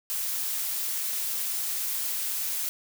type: noise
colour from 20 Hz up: blue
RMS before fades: -30 dBFS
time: 0.1-2.69 s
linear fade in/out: 0 ms
effects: none